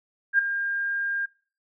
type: tone with ADSR envelope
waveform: sine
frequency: 1607 Hz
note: G6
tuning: 43 cents sharp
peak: -14 dBFS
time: 0.33-1.26 s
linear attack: 57 ms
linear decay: 8 ms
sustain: -11 dB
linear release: 10 ms
effects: noise-tail reverb RT60 0.4 s tail -21 dB re dry